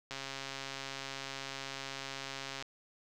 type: click train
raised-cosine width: 0.2 ms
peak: -23 dBFS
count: 343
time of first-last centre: 0.11-2.625 s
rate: 136 Hz
effects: none